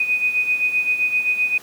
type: beating tone pair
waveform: sine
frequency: 2489 / 2496.7 Hz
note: D#7 / D#7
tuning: 0 / +5 cents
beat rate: 7.7 Hz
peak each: -18 / -24 dBFS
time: 0-1.58 s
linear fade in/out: 5 ms
effects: pink hiss -43 dBFS RMS until 1.62 s + high-pass 200 Hz 12 dB/octave